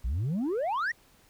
sine exponential sweep, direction up, 52.6 to 1972 Hz, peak -24 dBFS, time 0.04-0.92 s, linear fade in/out 10 ms, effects tanh soft clip ceiling -26 dBFS + pink hiss -61 dBFS RMS until 1.29 s

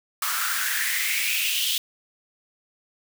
white noise with high-pass filter sweep, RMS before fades -25 dBFS, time 0.22-1.78 s, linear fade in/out 2 ms, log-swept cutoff 1200 to 3300 Hz, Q 5.5, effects none

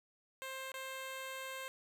10% pulse tone with dropouts, 528 Hz, C5, 16 cents sharp, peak -34 dBFS, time 0.42-1.68 s, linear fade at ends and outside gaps 0 ms, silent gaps 0.718-0.741 s, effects none

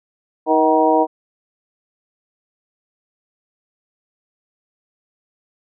harmonic tone with a mistuned harmonic, 158.3 Hz, D#3, 30 cents sharp, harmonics 2 / 3 / 4 / 5 / 6, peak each -18 / -18 / -18 / -18 / -18 dBFS, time 0.46-1.07 s, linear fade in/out 50 ms, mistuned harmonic 5, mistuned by -60 cents, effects none

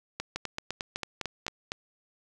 two click trains, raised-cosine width 0.2 ms, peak -15 / -15 dBFS, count 6 / 7, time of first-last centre 0.36-1.481 / 0.2-1.719 s, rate 4.46 / 3.95 Hz, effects none

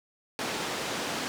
pink band-pass noise, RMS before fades -33 dBFS, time 0.39-1.28 s, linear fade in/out 0 ms, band 240 to 6700 Hz, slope 12 dB/octave, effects none

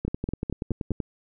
two click trains, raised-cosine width 3 ms, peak -15 / -15 dBFS, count 11 / 5, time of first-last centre 0.05-1.002 / 0.08-0.917 s, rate 10.5 / 4.78 Hz, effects none

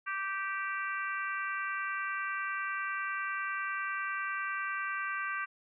harmonic tone, 390 Hz, G4, 9 cents flat, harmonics 3 / 4 / 5 / 6 / 7, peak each -37 / -36 / -41 / -43 / -46 dBFS, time 0.06-5.46 s, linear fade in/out 20 ms, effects none

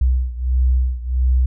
sine beating tone pair, 62.7 / 64.2 Hz, B1 / C2, +27 / -32 cents, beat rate 1.5 Hz, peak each -16 / -19 dBFS, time 0.01-1.46 s, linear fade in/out 5 ms, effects none

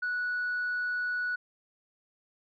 sine tone, 1472 Hz, F#6, 9 cents flat, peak -27 dBFS, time 0.02-1.36 s, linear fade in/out 10 ms, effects tanh soft clip ceiling -26 dBFS

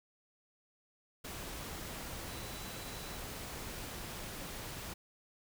sine tone in noise, 3951 Hz, B7, in tune, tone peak -55 dBFS, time 2.28-3.18 s, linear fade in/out 10 ms, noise pink, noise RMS -44 dBFS, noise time 1.24-4.94 s, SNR -14 dB, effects none

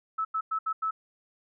sine tone bursts at uneven times, 1304 Hz, E6, 19 cents flat, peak -26 dBFS, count 5, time 0.18-0.25 / 0.34-0.41 / 0.51-0.59 / 0.66-0.73 / 0.82-0.91 s, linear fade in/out 10 ms, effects none

